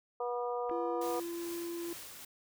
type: harmonic tone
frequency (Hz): 242.8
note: B3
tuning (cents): -29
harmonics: 2 / 3 / 4 / 5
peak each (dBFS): -35 / -39 / -41 / -43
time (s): 0.2-1.2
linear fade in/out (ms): 5
type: clicks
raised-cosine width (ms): 0.5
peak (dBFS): -34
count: 2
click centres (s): 0.695 / 0.698
type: tone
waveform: triangle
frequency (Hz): 341.3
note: F4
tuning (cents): -40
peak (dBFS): -35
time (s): 0.71-1.93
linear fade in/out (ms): 2
type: noise with tremolo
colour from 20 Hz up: white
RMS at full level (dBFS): -46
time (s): 1.01-2.25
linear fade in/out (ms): 5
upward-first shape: sine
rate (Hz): 2.4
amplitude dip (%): 35
effects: none